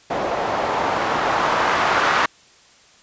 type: noise with low-pass filter sweep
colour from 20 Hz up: blue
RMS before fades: -20 dBFS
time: 0.1-2.26 s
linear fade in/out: 5 ms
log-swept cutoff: 660 to 1300 Hz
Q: 1.5
effects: white hiss -51 dBFS RMS until 3.02 s + resampled to 16000 Hz